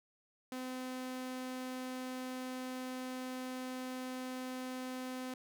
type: tone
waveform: sawtooth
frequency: 255.9 Hz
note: C4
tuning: 38 cents flat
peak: -36 dBFS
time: 0.52-5.34 s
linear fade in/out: 2 ms
effects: none